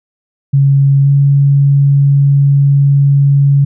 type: tone with pitch glide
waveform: sine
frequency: 138.6 to 140.29 Hz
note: C#3 to C#3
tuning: 0 to +21 cents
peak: -5 dBFS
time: 0.53-3.65 s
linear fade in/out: 10 ms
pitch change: +21 cents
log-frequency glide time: 1.03-1.08 s
effects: none